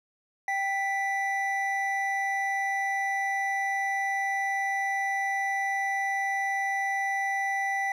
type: tone pair together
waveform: triangle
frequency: 784 / 1975.5 Hz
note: G5 / B6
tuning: 0 / 0 cents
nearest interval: octave + major third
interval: 1600 cents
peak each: -27 dBFS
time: 0.48-7.92 s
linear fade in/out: 2 ms
effects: none